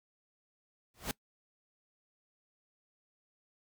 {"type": "noise with exponential growth", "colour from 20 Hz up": "pink", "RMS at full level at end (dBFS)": -31, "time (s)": [0.94, 1.11], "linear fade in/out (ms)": 1, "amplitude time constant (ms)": 35, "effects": ["noise-tail reverb RT60 0.1 s tail -22 dB re dry"]}